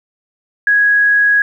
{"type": "tone", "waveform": "sine", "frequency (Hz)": 1661.2, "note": "G#6", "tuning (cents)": 0, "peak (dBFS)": -8, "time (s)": [0.67, 1.42], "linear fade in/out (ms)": 2, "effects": ["8-bit"]}